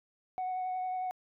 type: tone with vibrato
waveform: sine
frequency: 740 Hz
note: F#5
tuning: in tune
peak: -30 dBFS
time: 0.38-1.11 s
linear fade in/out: 0 ms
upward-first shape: triangle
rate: 11 Hz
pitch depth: 16 cents each way
effects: tanh soft clip ceiling -30 dBFS